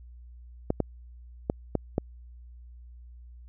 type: clicks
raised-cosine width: 2 ms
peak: -11 dBFS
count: 5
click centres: 0.704 / 0.803 / 1.499 / 1.753 / 1.981 s
effects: added 60 Hz sine -45 dBFS peak until 3.48 s